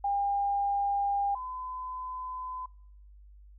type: tone pair in turn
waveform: sine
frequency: 803 / 1015.2 Hz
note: G5 / B5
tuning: +41 / +47 cents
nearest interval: major third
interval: 406 cents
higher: second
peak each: -26 / -35 dBFS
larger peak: first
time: 0.04-1.35 / 1.35-2.66 s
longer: neither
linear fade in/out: 5 ms
effects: noise-tail reverb RT60 0.7 s tail -24 dB re dry + added 50 Hz sine -50 dBFS peak until 3.58 s